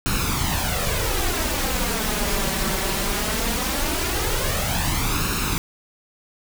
pink noise with flanger, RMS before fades -23 dBFS, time 0.06-5.58 s, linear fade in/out 0 ms, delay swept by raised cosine 0.74 to 5.24 ms, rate 0.19 Hz, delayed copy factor +0.65, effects none

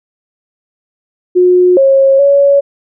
sine tone with pitch steps, 361.3 / 542 / 562 Hz, F#4 / C#5 / C#5, -41 / -39 / +24 cents, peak -4 dBFS, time 1.35-2.61 s, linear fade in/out 20 ms, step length 420 ms, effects none

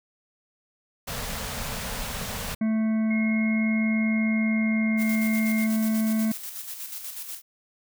pink band-stop noise, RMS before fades -32 dBFS, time 1.07-2.55 s, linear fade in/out 10 ms, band 260 to 420 Hz, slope 96 dB/octave
harmonic tone, 219.9 Hz, A3, 1 cent flat, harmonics 1 / 3 / 5 / 7 / 9 / 10, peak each -21 / -38 / -46 / -47 / -48 / -46 dBFS, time 2.61-6.32 s, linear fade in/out 5 ms
sine tone with pitch glide, 2156 to 2128 Hz, C#7 to C7, -49 to +29 cents, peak -30 dBFS, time 3.1-5.67 s, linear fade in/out 10 ms, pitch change -22 cents, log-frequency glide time 3.62-5.08 s
blue noise with tremolo, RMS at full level -35 dBFS, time 4.97-7.42 s, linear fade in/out 50 ms, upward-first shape square, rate 8.2 Hz, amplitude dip 45%
effects none

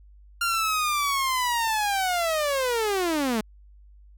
sawtooth linear sweep, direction down, 1399 to 207.7 Hz, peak -19 dBFS, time 0.41-3.41 s, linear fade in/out 5 ms, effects added 50 Hz sine -48 dBFS peak until 4.17 s

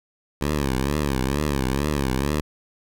10% pulse tone with vibrato, 69.5 Hz, C#2, 5 cents sharp, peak -13 dBFS, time 0.41-2.41 s, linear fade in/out 5 ms, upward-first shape triangle, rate 2.2 Hz, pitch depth 170 cents each way, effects none

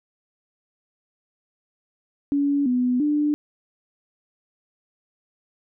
sine tone with pitch steps, 283.8 / 248.9 / 296.3 Hz, C#4 / B3 / D4, +41 / +14 / +15 cents, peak -18 dBFS, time 2.32-3.34 s, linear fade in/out 0 ms, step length 340 ms, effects none

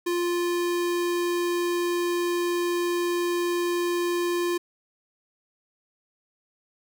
square tone, 349.2 Hz, F4, in tune, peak -24 dBFS, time 0.06-4.58 s, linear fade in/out 10 ms, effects none

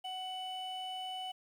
triangle tone pair together, 746 / 2984 Hz, F#5 / F#7, +14 / +14 cents, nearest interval 2 octaves, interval 2400 cents, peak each -38 / -40 dBFS, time 0.04-1.32 s, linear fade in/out 10 ms, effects tanh soft clip ceiling -30 dBFS + 11-bit

